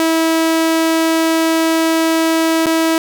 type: tone with dropouts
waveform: sawtooth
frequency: 324.8 Hz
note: E4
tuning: 26 cents flat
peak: -8 dBFS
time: 0-2.98 s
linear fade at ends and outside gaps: 1 ms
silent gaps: 2.659-2.666 s
effects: none